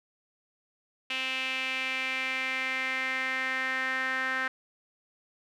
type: tone with band-pass filter sweep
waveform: sawtooth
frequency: 261.2 Hz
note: C4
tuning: 3 cents flat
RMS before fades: -31 dBFS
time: 1.1-4.48 s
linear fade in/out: 5 ms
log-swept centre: 2700 to 1700 Hz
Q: 4.6
effects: none